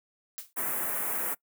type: noise with exponential decay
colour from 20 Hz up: blue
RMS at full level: -35 dBFS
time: 0.38-0.53 s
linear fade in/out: 0 ms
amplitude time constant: 32 ms
type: band-stop noise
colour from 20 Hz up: white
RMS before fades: -31 dBFS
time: 0.56-1.35 s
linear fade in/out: 20 ms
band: 2000 to 9800 Hz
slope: 24 dB/octave
effects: noise-tail reverb RT60 0.1 s tail -22 dB re dry + high-pass 200 Hz 12 dB/octave